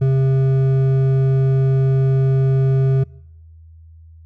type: tone with hard clipping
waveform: triangle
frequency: 133.6 Hz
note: C3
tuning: 36 cents sharp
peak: -14 dBFS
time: 0.01-3.04 s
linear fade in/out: 10 ms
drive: 11 dB
effects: noise-tail reverb RT60 0.9 s tail -26 dB re dry + added 81 Hz sine -40 dBFS peak until 4.25 s